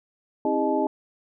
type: tone cluster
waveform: sine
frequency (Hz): 268.1 / 321.8 / 404.8 / 617 / 862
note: C4 / E4 / G#4 / D#5 / A5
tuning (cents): +42 / -42 / -44 / -15 / -36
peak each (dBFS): -27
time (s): 0.45-0.87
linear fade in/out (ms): 2
effects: none